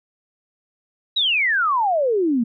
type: exponential sweep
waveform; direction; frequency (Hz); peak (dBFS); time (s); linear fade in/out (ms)
sine; down; 3951 to 221.1; -16; 1.16-2.44; 10
effects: none